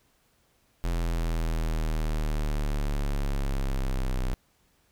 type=linear sweep; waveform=square; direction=down; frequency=42.7 to 31.45 Hz; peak=-26 dBFS; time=0.84-4.34 s; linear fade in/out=0 ms; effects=pink hiss -67 dBFS RMS until 4.91 s